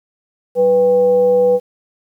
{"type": "tone with frequency modulation", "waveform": "sine", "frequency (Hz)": 493.9, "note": "B4", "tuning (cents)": 0, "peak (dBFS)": -9, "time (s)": [0.55, 1.6], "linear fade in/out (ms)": 50, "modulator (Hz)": 303, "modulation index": 0.3, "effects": ["8-bit"]}